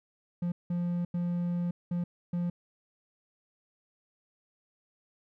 triangle tone bursts at uneven times, 174.61 Hz, F3, in tune, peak -26 dBFS, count 5, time 0.42-0.52 / 0.7-1.05 / 1.14-1.71 / 1.91-2.04 / 2.33-2.5 s, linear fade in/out 5 ms, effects none

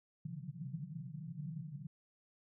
white band-pass noise, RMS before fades -45 dBFS, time 0.25-1.87 s, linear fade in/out 5 ms, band 130 to 180 Hz, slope 96 dB/octave, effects none

